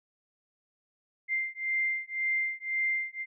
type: beating tone pair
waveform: sine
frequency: 2093 / 2094.9 Hz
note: C7 / C7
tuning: 0 / +2 cents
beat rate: 1.9 Hz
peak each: -31 dBFS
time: 1.28-3.26 s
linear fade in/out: 50 ms
effects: none